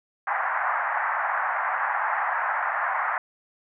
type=band-pass noise; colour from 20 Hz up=pink; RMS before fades=-26 dBFS; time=0.27-3.18 s; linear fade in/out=2 ms; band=720 to 1900 Hz; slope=48 dB/octave; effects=none